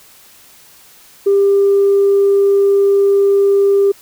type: tone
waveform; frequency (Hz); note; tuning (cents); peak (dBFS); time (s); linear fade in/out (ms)
sine; 397.9; G4; +26; -7; 1.26-3.92; 10
effects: tanh soft clip ceiling -4 dBFS + white hiss -44 dBFS RMS until 4.01 s